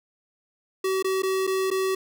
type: tone with dropouts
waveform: square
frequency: 380.4 Hz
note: F#4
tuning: 48 cents sharp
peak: -23 dBFS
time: 0.84-1.95 s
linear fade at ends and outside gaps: 5 ms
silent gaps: 1.026-1.044 / 1.222-1.232 / 1.469-1.474 / 1.704-1.712 s
effects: none